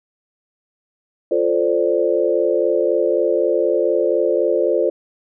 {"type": "chord", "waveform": "sine", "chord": "D minor seventh", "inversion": "first", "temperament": "equal", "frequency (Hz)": [349.2, 440, 523.3, 587.3], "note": ["F4", "A4", "C5", "D5"], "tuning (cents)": [0, 0, 0, 0], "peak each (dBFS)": [-20, -20, -19, -21], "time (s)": [1.31, 4.9], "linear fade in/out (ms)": 5, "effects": []}